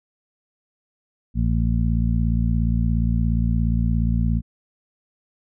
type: harmonic tone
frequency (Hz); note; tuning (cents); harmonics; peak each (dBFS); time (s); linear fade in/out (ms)
57.1; A#1; -35; 1 / 2 / 3 / 4; -20 / -23 / -25 / -26; 1.34-4.42; 50
effects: none